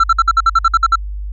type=tone bursts; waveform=triangle; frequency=1344 Hz; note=E6; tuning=33 cents sharp; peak=-5 dBFS; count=11; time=0-0.957 s; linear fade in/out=5 ms; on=37 ms; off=55 ms; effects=added 50 Hz sine -21 dBFS peak until 1.32 s + resampled to 16000 Hz